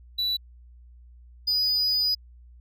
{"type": "tone pair in turn", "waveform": "triangle", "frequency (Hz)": [3951, 4952], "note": ["B7", "D#8"], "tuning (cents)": [0, -9], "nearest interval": "major third", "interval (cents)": 391, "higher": "second", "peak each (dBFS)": [-22, -20], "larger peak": "second", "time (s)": [[0.18, 0.37], [1.47, 2.15]], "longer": "second", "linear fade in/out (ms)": 10, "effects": ["added 60 Hz sine -47 dBFS peak until 2.6 s"]}